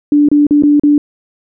sine tone with dropouts, 292.8 Hz, D4, 5 cents flat, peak -5 dBFS, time 0.12-0.98 s, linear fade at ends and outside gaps 2 ms, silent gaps 0.287-0.315 / 0.468-0.508 / 0.624-0.635 / 0.797-0.835 s, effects none

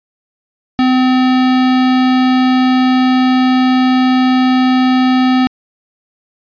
square tone, 256.1 Hz, C4, 37 cents flat, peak -9 dBFS, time 0.79-5.47 s, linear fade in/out 0 ms, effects resampled to 11025 Hz

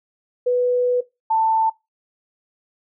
sine tone pair in turn, 493.9 / 889 Hz, B4 / A5, 0 / +18 cents, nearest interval minor seventh, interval 1018 cents, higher second, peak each -15 dBFS, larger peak neither, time 0.46-1.01 / 1.3-1.7 s, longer first, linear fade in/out 10 ms, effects noise-tail reverb RT60 0.2 s tail -18 dB re dry

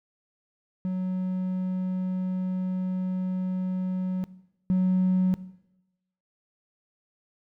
triangle tone pair in turn, 185 / 185 Hz, F#3 / F#3, 0 / 0 cents, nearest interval unison, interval 0 cents, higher neither, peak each -23 / -16 dBFS, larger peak second, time 0.85-4.24 / 4.7-5.34 s, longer first, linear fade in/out 0 ms, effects noise-tail reverb RT60 0.9 s tail -19 dB re dry + tanh soft clip ceiling -16 dBFS

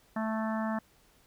harmonic tone, 220 Hz, A3, in tune, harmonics 1 / 3 / 4 / 5 / 6 / 7 / 8, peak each -31 / -37 / -39 / -41 / -43 / -47 / -43 dBFS, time 0.16-0.79 s, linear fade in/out 5 ms, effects pink hiss -64 dBFS RMS until 1.26 s

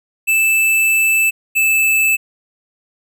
square tone pair in turn, 2637 / 2627 Hz, E7 / E7, 0 / -7 cents, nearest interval unison, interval 7 cents, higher first, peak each -12 dBFS, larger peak neither, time 0.27-1.31 / 1.55-2.17 s, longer first, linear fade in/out 20 ms, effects none

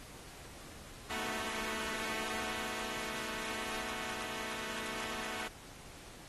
5% pulse chord, B dominant seventh, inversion third, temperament equal, 220 / 246.9 / 311.1 / 370 Hz, A3 / B3 / D#4 / F#4, 0 / 0 / 0 / 0 cents, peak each -30 / -34 / -34 / -34 dBFS, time 1.1-5.48 s, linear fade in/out 5 ms, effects pink hiss -52 dBFS RMS until 6.28 s + AAC 32 kbps

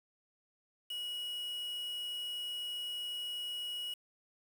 triangle tone with quantisation, 2907 Hz, F#7, 31 cents flat, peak -36 dBFS, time 0.9-3.94 s, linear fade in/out 5 ms, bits 8, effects none

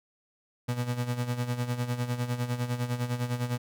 35% pulse tone with tremolo, 122.2 Hz, B2, 18 cents flat, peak -24 dBFS, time 0.68-3.58 s, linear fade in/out 10 ms, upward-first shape sine, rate 9.9 Hz, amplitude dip 70%, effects none

